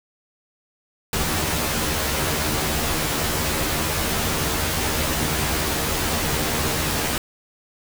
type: noise with comb filter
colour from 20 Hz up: pink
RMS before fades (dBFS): -23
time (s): 1.13-7.18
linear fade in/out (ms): 2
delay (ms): 13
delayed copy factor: +0.95
effects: none